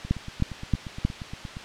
two click trains, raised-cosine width 5 ms, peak -9 / -23 dBFS, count 4 / 14, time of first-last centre 0.11-1.05 / 0.05-1.569 s, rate 3.19 / 8.56 Hz, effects white hiss -40 dBFS RMS until 1.64 s + low-pass 4000 Hz 12 dB/octave

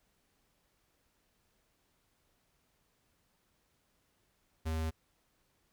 square tone, 80 Hz, D#2, 49 cents sharp, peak -33 dBFS, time 4.65-4.91 s, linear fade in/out 20 ms, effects pink hiss -75 dBFS RMS until 5.72 s

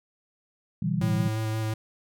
sine chord, E minor seventh, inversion second, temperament equal, 123.47 / 146.83 / 164.81 / 196 Hz, B2 / D3 / E3 / G3, 0 / 0 / 0 / 0 cents, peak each -31 / -33 / -27 / -29 dBFS, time 0.82-1.28 s, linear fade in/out 5 ms
square tone with vibrato, 110 Hz, A2, in tune, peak -27 dBFS, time 1.01-1.74 s, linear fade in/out 5 ms, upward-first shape square, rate 5.7 Hz, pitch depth 11 cents each way
effects none

